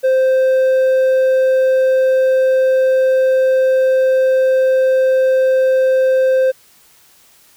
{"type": "tone with hard clipping", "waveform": "sine", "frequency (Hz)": 522, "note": "C5", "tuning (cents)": -4, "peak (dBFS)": -11, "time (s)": [0.03, 6.52], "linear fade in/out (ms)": 20, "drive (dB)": 3, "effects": ["white hiss -49 dBFS RMS until 7.56 s"]}